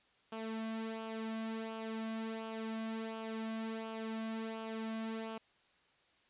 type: tone with flanger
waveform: sawtooth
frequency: 222.7 Hz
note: A3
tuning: 21 cents sharp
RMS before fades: -41 dBFS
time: 0.32-5.38 s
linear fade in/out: 5 ms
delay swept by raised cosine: 0.49 to 2.19 ms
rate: 1.4 Hz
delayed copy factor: -0.6
effects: white hiss -70 dBFS RMS until 6.29 s + resampled to 8000 Hz